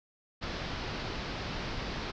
pink low-pass noise, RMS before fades -37 dBFS, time 0.41-2.12 s, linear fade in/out 20 ms, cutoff 5300 Hz, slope 48 dB/octave, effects none

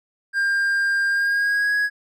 triangle tone with pitch glide, 1600 to 1665.1 Hz, G6 to G#6, +35 to +4 cents, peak -16 dBFS, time 0.33-1.9 s, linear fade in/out 50 ms, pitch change +69 cents, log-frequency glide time 1.08-1.75 s, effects none

